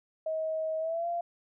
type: tone with pitch glide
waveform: sine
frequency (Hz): 635 to 688.5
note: D#5 to F5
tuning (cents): +35 to -25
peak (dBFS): -29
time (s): 0.26-1.21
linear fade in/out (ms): 5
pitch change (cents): +140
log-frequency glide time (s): 0.79-1.08
effects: none

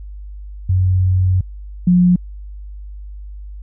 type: tone pair in turn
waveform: sine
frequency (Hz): 92.5 / 178.7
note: F#2 / F3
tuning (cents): 0 / +40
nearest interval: major seventh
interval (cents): 1140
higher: second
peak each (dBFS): -11 / -8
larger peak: second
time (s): 0.69-1.41 / 1.87-2.16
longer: first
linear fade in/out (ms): 5
effects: added 50 Hz sine -29 dBFS peak until 3.62 s

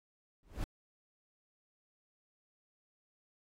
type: noise with exponential growth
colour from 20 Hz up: brown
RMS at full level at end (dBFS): -31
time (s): 0.43-0.64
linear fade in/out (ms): 1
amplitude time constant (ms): 45
effects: AAC 48 kbps

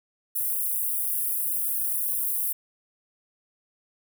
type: high-pass noise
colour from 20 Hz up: white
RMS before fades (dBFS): -27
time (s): 0.35-2.53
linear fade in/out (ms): 10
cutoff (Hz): 9600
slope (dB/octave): 48
effects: none

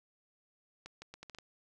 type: accelerating click train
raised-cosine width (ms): 0.2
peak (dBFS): -30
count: 7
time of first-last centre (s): 0.86-1.386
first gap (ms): 160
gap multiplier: 0.75
effects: none

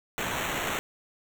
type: noise with sample-and-hold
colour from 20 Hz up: blue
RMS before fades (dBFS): -31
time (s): 0.18-0.79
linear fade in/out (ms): 0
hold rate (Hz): 4900
effects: none

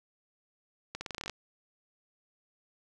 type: accelerating click train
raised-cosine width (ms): 0.2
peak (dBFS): -20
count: 11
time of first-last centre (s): 0.95-1.297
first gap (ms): 60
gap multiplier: 0.87
effects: none

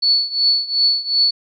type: tone with tremolo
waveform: sine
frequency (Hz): 4435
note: C#8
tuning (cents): 0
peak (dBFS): -10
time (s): 0.02-1.31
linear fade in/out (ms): 10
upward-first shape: triangle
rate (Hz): 2.7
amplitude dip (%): 90
effects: none

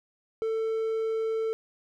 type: tone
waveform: triangle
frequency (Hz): 445.3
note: A4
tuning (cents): +21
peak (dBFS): -24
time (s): 0.42-1.53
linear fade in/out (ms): 0
effects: none

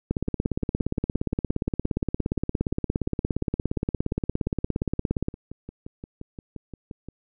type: two click trains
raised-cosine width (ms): 3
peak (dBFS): -24 / -11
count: 40 / 90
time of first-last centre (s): 0.28-7.086 / 0.11-5.284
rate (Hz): 5.73 / 17.2
effects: none

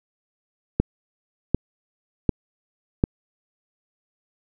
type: click train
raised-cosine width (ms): 3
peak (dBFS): -4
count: 4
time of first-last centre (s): 0.8-3.039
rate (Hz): 1.34
effects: none

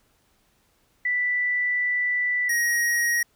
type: tone pair in turn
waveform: sine / square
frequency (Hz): 1975 / 1889.6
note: B6 / A#6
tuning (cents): 0 / +23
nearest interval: minor second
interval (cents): 77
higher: first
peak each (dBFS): -21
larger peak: neither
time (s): 1.05-2.49 / 2.49-3.23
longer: first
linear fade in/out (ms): 5
effects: pink hiss -65 dBFS RMS until 3.35 s

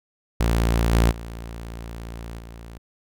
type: tone with level steps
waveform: sawtooth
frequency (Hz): 57.2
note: A#1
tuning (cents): -32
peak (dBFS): -14 / -11 / -29 / -34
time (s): 0.4-2.78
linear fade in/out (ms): 5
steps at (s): 0.92 / 1.1 / 2.38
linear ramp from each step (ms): 20
effects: none

